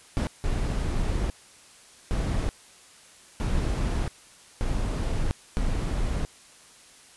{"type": "noise bursts at uneven times", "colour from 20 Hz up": "brown", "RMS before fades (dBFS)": -26, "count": 6, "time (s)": [[0.17, 0.27], [0.44, 1.3], [2.11, 2.49], [3.4, 4.08], [4.61, 5.31], [5.57, 6.25]], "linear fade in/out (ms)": 0, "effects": ["white hiss -52 dBFS RMS until 7.16 s", "resampled to 24000 Hz"]}